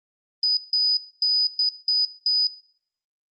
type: tone bursts at uneven times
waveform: sine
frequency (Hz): 4978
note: D#8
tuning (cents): 0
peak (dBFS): -17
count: 6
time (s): 0.43-0.57 / 0.73-0.97 / 1.22-1.47 / 1.59-1.69 / 1.88-2.05 / 2.26-2.47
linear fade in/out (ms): 2
effects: noise-tail reverb RT60 0.6 s tail -19 dB re dry + Opus 24 kbps